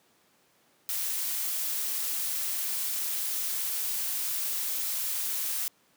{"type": "noise", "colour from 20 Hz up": "blue", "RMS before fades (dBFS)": -31, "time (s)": [0.89, 5.68], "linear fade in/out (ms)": 0, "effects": ["pink hiss -65 dBFS RMS until 5.96 s", "high-pass 200 Hz 12 dB/octave"]}